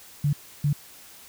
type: tone bursts at uneven times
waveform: sine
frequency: 144.9 Hz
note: D3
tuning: 23 cents flat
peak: -19 dBFS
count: 2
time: 0.24-0.33 / 0.64-0.73 s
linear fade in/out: 5 ms
effects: white hiss -48 dBFS RMS until 1.28 s